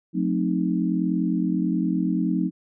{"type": "chord", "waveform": "sine", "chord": "F# diminished seventh", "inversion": "none", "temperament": "equal with one note detuned", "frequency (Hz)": [180.56, 220, 261.6, 311.1], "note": ["F#3", "A3", "C4", "Eb4"], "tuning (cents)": [-42, 0, 0, 0], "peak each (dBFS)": [-24, -28, -27, -26], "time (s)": [0.13, 2.51], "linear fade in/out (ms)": 50, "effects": []}